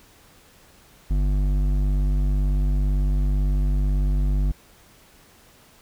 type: tone with hard clipping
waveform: sine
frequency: 49 Hz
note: G1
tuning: in tune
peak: -20 dBFS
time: 1.1-4.52 s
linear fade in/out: 10 ms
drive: 10 dB
effects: pink hiss -53 dBFS RMS until 5.81 s